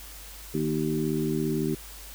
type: harmonic tone with a mistuned harmonic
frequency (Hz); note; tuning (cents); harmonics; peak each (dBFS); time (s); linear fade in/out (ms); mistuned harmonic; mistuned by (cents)
77.78; D#2; 0; 2 / 3 / 4 / 5; -30 / -30 / -30 / -30; 0.54-1.75; 5; 5; -16
effects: added 50 Hz sine -45 dBFS peak until 2.14 s + white hiss -45 dBFS RMS until 2.14 s